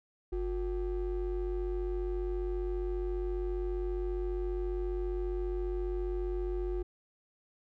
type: ring-modulated tone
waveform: triangle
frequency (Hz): 203.4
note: G#3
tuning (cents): -36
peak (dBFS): -26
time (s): 0.32-6.83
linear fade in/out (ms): 10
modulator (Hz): 156
effects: none